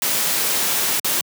white noise with dropouts, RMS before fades -20 dBFS, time 0.02-1.21 s, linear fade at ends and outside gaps 1 ms, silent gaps 0.997-1.045 s, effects high-pass 150 Hz 12 dB/octave

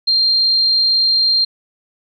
sine tone, 4186 Hz, C8, in tune, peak -11 dBFS, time 0.07-1.45 s, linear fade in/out 10 ms, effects none

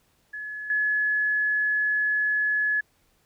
sine tone with level steps, 1703 Hz, G#6, 43 cents sharp, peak -32 / -21 dBFS, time 0.33-2.81 s, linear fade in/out 10 ms, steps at 0.7 s, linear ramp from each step 2 ms, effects pink hiss -66 dBFS RMS until 3.25 s

